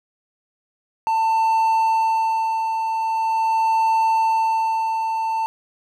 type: tone with tremolo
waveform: triangle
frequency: 893 Hz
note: A5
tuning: 25 cents sharp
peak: -13 dBFS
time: 1.07-5.46 s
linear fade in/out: 0 ms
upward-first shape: sine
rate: 0.43 Hz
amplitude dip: 45%
effects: none